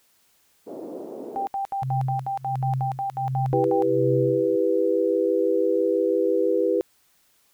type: band-pass noise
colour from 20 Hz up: pink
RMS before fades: -36 dBFS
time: 0.66-1.48 s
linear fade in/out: 20 ms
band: 300 to 560 Hz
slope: 24 dB/octave
type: tone bursts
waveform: sine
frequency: 788 Hz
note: G5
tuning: 9 cents sharp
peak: -24 dBFS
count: 14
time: 1.36-3.823 s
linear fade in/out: 0 ms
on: 110 ms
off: 71 ms
type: tone with tremolo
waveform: sine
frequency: 131 Hz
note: C3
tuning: 2 cents sharp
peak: -22 dBFS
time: 1.82-4.56 s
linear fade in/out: 5 ms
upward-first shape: sine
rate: 1.4 Hz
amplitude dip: 95%
type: chord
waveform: sine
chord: E minor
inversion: none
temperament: just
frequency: 329.6 / 395.6 / 494.4 Hz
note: E4 / G4 / B4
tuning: 0 / +16 / +2 cents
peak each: -25 / -23 / -22 dBFS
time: 3.53-6.81 s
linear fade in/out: 0 ms
effects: white hiss -63 dBFS RMS until 7.53 s